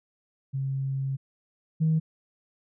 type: tone pair in turn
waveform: sine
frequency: 135.2 / 158.8 Hz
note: C#3 / D#3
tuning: -43 / +36 cents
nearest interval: minor third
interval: 279 cents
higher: second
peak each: -26 / -19 dBFS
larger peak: second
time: 0.53-1.17 / 1.8-2 s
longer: first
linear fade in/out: 20 ms
effects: tanh soft clip ceiling -16 dBFS